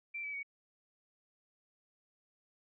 sine tone with pitch steps, 2349 / 2295 / 2243 Hz, D7 / D7 / C#7, 0 / -40 / +20 cents, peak -38 dBFS, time 0.14-0.431 s, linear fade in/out 10 ms, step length 97 ms, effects none

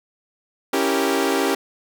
sawtooth chord, C# diminished seventh, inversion none, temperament equal, 277.2 / 329.6 / 392 / 466.2 Hz, C#4 / E4 / G4 / Bb4, 0 / 0 / 0 / 0 cents, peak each -19 / -22 / -18 / -22 dBFS, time 0.73-1.55 s, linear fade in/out 5 ms, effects none

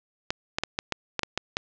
clicks, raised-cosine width 0.2 ms, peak -8 dBFS, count 9, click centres 0.305 / 0.585 / 0.636 / 0.789 / 0.923 / 1.193 / 1.233 / 1.376 / 1.569 s, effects low-pass 6000 Hz 12 dB/octave

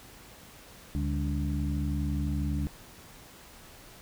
harmonic tone with a mistuned harmonic, 72.1 Hz, D2, 31 cents flat, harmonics 1 / 2 / 3 / 4, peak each -30 / -33 / -35 / -36 dBFS, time 0.95-2.67 s, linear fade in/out 0 ms, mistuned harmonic 3, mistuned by -100 cents, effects pink hiss -51 dBFS RMS until 4.01 s

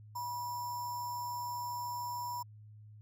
sine tone with sample-and-hold, 973 Hz, B5, 26 cents flat, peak -36 dBFS, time 0.15-2.43 s, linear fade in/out 10 ms, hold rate 6300 Hz, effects added 106 Hz sine -51 dBFS peak until 3.01 s

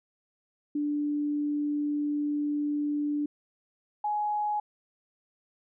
sine tone pair in turn, 293.7 / 837.9 Hz, D4 / G#5, 0 / +15 cents, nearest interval octave + tritone, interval 1815 cents, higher second, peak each -26 dBFS, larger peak neither, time 0.75-3.26 / 4.04-4.6 s, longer first, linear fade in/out 5 ms, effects none

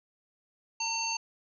harmonic tone, 906 Hz, A#5, 50 cents flat, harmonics 1 / 3 / 5 / 7, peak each -35 / -35 / -35 / -35 dBFS, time 0.8-1.17 s, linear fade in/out 5 ms, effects none

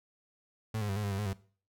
35% pulse tone with pitch steps, 110 / 104 / 97.3 / 105.2 / 100.5 / 97.3 / 104.8 / 96.5 Hz, A2 / G#2 / G2 / G#2 / G2 / G2 / G#2 / G2, 0 / +3 / -12 / +23 / +44 / -12 / +16 / -27 cents, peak -30 dBFS, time 0.74-1.332 s, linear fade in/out 5 ms, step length 74 ms, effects noise-tail reverb RT60 0.4 s tail -18 dB re dry

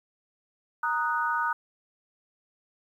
sine chord, D# minor, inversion second, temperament equal, 932.3 / 1244.5 / 1480 Hz, A#5 / D#6 / F#6, 0 / 0 / 0 cents, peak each -29 dBFS, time 0.83-1.53 s, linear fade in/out 5 ms, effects 10-bit

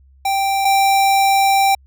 square tone pair in turn, 784 / 784 Hz, G5 / G5, 0 / 0 cents, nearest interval unison, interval 0 cents, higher neither, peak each -16 / -12 dBFS, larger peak second, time 0.25-0.65 / 0.65-1.75 s, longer second, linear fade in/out 5 ms, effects added 67 Hz sine -46 dBFS peak until 1.86 s

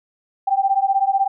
sine beating tone pair, 775 / 791 Hz, G5 / G5, -20 / +15 cents, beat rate 16 Hz, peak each -18 dBFS, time 0.47-1.28 s, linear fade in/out 10 ms, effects none

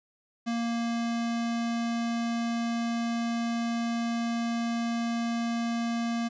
square tone, 233.1 Hz, A#3, in tune, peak -28 dBFS, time 0.46-6.29 s, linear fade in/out 20 ms, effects resampled to 16000 Hz + 11-bit

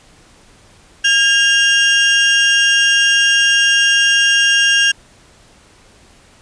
35% pulse tone pair together, 1621 / 2800 Hz, G#6 / F7, -42 / +4 cents, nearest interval major sixth, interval 946 cents, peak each -11 dBFS, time 1.04-4.92 s, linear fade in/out 10 ms, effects pink hiss -47 dBFS RMS until 6.41 s + resampled to 22050 Hz

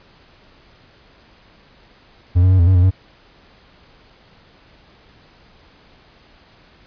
triangle tone with pitch steps, 88.8 / 92.5 / 93.6 / 85.6 / 93.9 / 89.2 / 93.8 Hz, F2 / F#2 / F#2 / F2 / F#2 / F2 / F#2, +29 / 0 / +20 / -34 / +26 / +37 / +24 cents, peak -7 dBFS, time 2.35-2.91 s, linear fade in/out 20 ms, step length 80 ms, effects pink hiss -50 dBFS RMS until 6.86 s + resampled to 11025 Hz

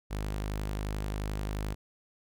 sawtooth tone, 51.4 Hz, G#1, 17 cents flat, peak -28 dBFS, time 0.1-1.75 s, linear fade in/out 20 ms, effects none

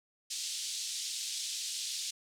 pink band-pass noise, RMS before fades -38 dBFS, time 0.3-2.11 s, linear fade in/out 10 ms, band 3500 to 8600 Hz, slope 24 dB/octave, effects none

